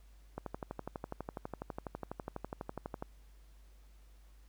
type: click train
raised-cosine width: 1 ms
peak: -25 dBFS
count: 33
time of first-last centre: 0.38-3.025 s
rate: 12.1 Hz
effects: added 50 Hz sine -56 dBFS peak until 4.48 s + pink hiss -70 dBFS RMS until 4.48 s